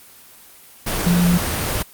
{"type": "tone in noise", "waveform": "sine", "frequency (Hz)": 175, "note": "F3", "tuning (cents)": 4, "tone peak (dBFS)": -13, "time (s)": [1.06, 1.38], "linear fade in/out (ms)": 10, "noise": "pink", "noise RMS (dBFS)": -22, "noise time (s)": [0.86, 1.83], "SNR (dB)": 6, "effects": ["white hiss -45 dBFS RMS until 1.93 s", "Opus 24 kbps"]}